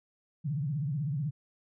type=tone with vibrato; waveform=sine; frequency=144.6 Hz; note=D3; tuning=27 cents flat; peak=-29 dBFS; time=0.44-1.31 s; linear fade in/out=20 ms; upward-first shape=triangle; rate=16 Hz; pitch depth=250 cents each way; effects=none